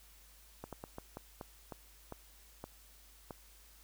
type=slowing click train; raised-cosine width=1 ms; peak=-29 dBFS; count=10; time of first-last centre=0.64-3.308 s; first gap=87 ms; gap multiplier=1.29; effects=added 51 Hz sine -61 dBFS peak until 3.83 s + white hiss -62 dBFS RMS until 3.83 s